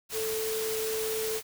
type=tone in noise; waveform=sine; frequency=440 Hz; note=A4; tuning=in tune; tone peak=-30 dBFS; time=0.12-1.41 s; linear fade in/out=50 ms; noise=white; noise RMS=-35 dBFS; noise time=0.09-1.43 s; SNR=+2 dB; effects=none